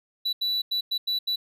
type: tone bursts at uneven times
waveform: triangle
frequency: 3951 Hz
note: B7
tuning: in tune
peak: -22 dBFS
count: 6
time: 0.25-0.33 / 0.41-0.62 / 0.71-0.81 / 0.91-0.98 / 1.07-1.19 / 1.27-1.36 s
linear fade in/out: 10 ms
effects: none